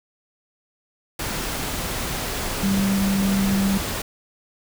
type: tone in noise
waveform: sine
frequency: 196 Hz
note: G3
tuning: in tune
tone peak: -18 dBFS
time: 2.63-3.78 s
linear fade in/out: 5 ms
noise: pink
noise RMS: -27 dBFS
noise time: 1.19-4.02 s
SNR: +6 dB
effects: none